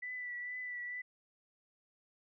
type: tone with vibrato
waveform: sine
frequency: 1975.5 Hz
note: B6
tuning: in tune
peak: -39 dBFS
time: 0.02-1.02 s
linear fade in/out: 10 ms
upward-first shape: triangle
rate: 2.2 Hz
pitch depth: 30 cents each way
effects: none